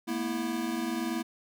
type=chord; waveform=square; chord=A suspended second; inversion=none; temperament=equal with one note detuned; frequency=220 / 240.9 / 329.6 Hz; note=A3 / B3 / E4; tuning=0 / -43 / 0 cents; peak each=-38 / -34 / -34 dBFS; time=0.07-1.23 s; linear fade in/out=20 ms; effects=none